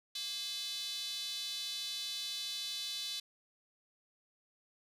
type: tone with high-pass filter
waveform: square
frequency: 233.1 Hz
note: A#3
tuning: in tune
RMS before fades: -40 dBFS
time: 0.15-3.2 s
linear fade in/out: 5 ms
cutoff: 3800 Hz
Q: 5.1
effects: resampled to 32000 Hz

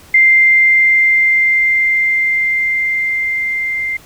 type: tone with level ramp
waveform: sine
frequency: 2093 Hz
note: C7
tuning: in tune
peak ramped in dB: -5 to -16 dBFS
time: 0.14-3.97 s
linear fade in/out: 5 ms
effects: pink hiss -42 dBFS RMS until 4.05 s

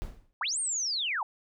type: noise with exponential decay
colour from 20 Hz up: brown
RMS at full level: -32 dBFS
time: 0.02-0.33 s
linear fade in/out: 0 ms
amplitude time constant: 66 ms
type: linear two-way sweep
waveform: sine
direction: up then down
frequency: 784 to 8960 to 784 Hz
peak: -28 dBFS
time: 0.41-1.23 s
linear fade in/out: 2 ms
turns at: 0.59 s
effects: none

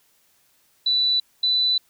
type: tone pair in turn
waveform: sine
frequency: 3969 / 3986 Hz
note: B7 / B7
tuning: +8 / +15 cents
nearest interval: unison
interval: 7 cents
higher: second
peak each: -17 dBFS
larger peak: neither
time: 0.86-1.2 / 1.43-1.78 s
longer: second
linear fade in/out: 5 ms
effects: white hiss -62 dBFS RMS until 1.89 s

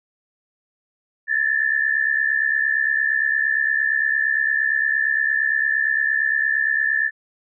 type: tone pair together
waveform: sine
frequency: 1724 / 1792.7 Hz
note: A6 / A6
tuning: -36 / +32 cents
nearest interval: minor second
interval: 68 cents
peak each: -20 dBFS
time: 1.27-7.11 s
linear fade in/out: 50 ms
effects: none

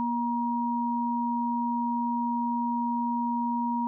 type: tone pair together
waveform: sine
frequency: 238.3 / 949 Hz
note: A#3 / A#5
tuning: +38 / +31 cents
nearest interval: 2 octaves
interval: 2393 cents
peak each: -28 dBFS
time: 0-3.87 s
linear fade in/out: 0 ms
effects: none

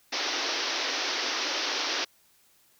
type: band-pass noise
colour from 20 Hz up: white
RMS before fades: -30 dBFS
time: 0.12-2.05 s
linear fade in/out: 10 ms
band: 260 to 5900 Hz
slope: 96 dB/octave
effects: white hiss -63 dBFS RMS until 2.79 s

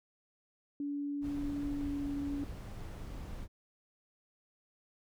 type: tone with pitch glide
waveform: sine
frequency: 286.6 to 283.6 Hz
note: D4 to C#4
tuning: -42 to +40 cents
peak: -34 dBFS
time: 0.8-2.44 s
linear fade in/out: 2 ms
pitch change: -18 cents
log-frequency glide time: 1.67-2.13 s
type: noise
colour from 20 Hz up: brown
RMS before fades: -43 dBFS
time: 1.21-3.48 s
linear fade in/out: 50 ms
effects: none

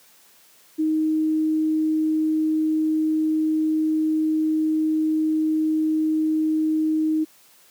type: tone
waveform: sine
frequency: 312.9 Hz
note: D#4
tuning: 10 cents sharp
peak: -18 dBFS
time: 0.78-7.25 s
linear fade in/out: 20 ms
effects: white hiss -54 dBFS RMS until 7.7 s + high-pass 150 Hz 12 dB/octave

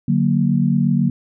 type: chord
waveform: sine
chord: D augmented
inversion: none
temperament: equal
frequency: 146.83 / 185 / 233.1 Hz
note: D3 / F#3 / A#3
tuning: 0 / 0 / 0 cents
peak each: -18 dBFS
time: 0.08-1.1 s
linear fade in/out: 5 ms
effects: none

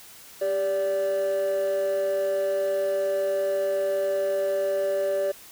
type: tone pair together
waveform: triangle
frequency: 395.1 / 580 Hz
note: G4 / D5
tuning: +14 / -22 cents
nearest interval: perfect fifth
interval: 664 cents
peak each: -26 / -20 dBFS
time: 0.41-5.32 s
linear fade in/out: 10 ms
effects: tanh soft clip ceiling -18 dBFS + white hiss -47 dBFS RMS until 5.51 s

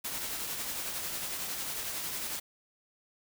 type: noise with tremolo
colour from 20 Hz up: white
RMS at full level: -35 dBFS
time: 0.04-2.4 s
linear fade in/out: 10 ms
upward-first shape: triangle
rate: 11 Hz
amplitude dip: 35%
effects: none

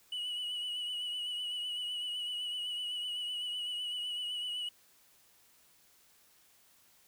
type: tone with vibrato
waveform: sine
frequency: 2941 Hz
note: F#7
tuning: 11 cents flat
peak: -32 dBFS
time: 0.12-4.69 s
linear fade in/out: 5 ms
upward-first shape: triangle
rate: 7.9 Hz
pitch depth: 42 cents each way
effects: tanh soft clip ceiling -34 dBFS + white hiss -65 dBFS RMS until 7.07 s

